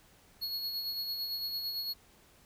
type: tone with tremolo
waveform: square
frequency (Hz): 4335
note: C#8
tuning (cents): -39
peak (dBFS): -33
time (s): 0.41-1.94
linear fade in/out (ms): 20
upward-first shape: sine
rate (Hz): 8.9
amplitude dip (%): 40
effects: pink hiss -62 dBFS RMS until 2.45 s